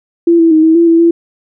sine tone with pitch steps, 338.8 / 329.8 / 314.4 / 321.8 / 337.9 / 331.1 / 336.9 Hz, E4 / E4 / D#4 / E4 / E4 / E4 / E4, +48 / +1 / +18 / -42 / +43 / +8 / +38 cents, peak -4 dBFS, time 0.27-1.11 s, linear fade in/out 5 ms, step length 120 ms, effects none

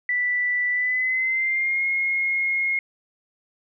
sine tone with pitch glide, 1973 to 2152 Hz, B6 to C7, -2 to +48 cents, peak -20 dBFS, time 0.09-2.79 s, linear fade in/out 2 ms, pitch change +150 cents, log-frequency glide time 0.71-1.85 s, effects none

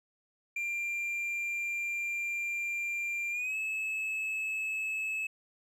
triangle tone with pitch glide, 2381 to 2596 Hz, D7 to E7, +23 to -27 cents, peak -30 dBFS, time 0.56-5.27 s, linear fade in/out 5 ms, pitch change +150 cents, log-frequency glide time 3.31-3.56 s, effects none

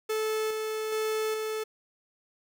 45% pulse tone with tremolo, 435.4 Hz, A4, 18 cents flat, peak -27 dBFS, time 0.09-1.64 s, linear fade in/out 10 ms, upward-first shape square, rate 1.2 Hz, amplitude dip 30%, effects none

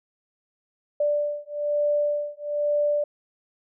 sine beating tone pair, 587.3 / 588.4 Hz, D5 / D5, 0 / +3 cents, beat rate 1.1 Hz, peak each -25 dBFS, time 1-3.04 s, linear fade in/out 5 ms, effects none

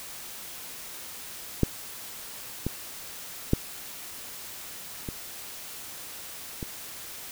clicks, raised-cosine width 3 ms, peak -7 / -14 / -7 / -20 / -20 dBFS, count 5, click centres 1.633 / 2.666 / 3.534 / 5.088 / 6.628 s, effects white hiss -41 dBFS RMS until 7.31 s

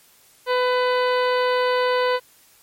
harmonic tone with a mistuned harmonic, 500 Hz, B4, 21 cents sharp, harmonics 1 / 2 / 3 / 4 / 5 / 6 / 7 / 8 / 9, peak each -19 / -23 / -28 / -31 / -37 / -34 / -39 / -38 / -38 dBFS, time 0.46-2.2 s, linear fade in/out 50 ms, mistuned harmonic 7, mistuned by +44 cents, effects white hiss -54 dBFS RMS until 2.62 s + MP3 64 kbps

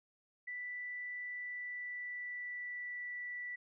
sine tone with pitch glide, 1975.5 to 1963 Hz, B6 to B6, 0 to -11 cents, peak -40 dBFS, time 0.47-3.56 s, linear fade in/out 10 ms, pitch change -11 cents, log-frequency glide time 1.22-3.1 s, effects none

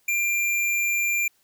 square tone, 2380 Hz, D7, 22 cents sharp, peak -22 dBFS, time 0.08-1.28 s, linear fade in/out 5 ms, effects white hiss -65 dBFS RMS until 1.43 s

